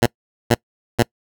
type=tone bursts; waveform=10% pulse; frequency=118.1 Hz; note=A#2; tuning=23 cents sharp; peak=-3 dBFS; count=3; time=0.02-1.029 s; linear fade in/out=5 ms; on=43 ms; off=440 ms; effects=noise-tail reverb RT60 0.1 s tail -25 dB re dry